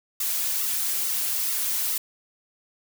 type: noise with flanger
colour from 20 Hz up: blue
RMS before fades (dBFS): -26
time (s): 0.2-1.98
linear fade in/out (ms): 5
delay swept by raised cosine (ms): 1.2 to 4.8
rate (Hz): 2.3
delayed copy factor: -0.65
effects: none